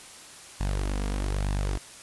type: tone with flanger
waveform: sawtooth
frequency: 49 Hz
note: G1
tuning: in tune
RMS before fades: -28 dBFS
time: 0.6-1.78 s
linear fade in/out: 10 ms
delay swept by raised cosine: 1.1 to 4.3 ms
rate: 1.1 Hz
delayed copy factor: +0.5
effects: white hiss -46 dBFS RMS until 2.02 s + resampled to 24000 Hz